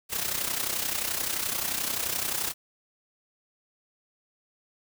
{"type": "noise with amplitude modulation", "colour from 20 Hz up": "white", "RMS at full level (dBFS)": -27, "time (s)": [0.09, 2.54], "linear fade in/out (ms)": 50, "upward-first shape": "sine", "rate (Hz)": 31.5, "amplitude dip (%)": 65, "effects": []}